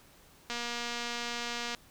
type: click train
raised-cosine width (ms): 0.2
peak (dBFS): -19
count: 298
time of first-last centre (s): 0.5-1.748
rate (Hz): 238
effects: pink hiss -59 dBFS RMS until 1.9 s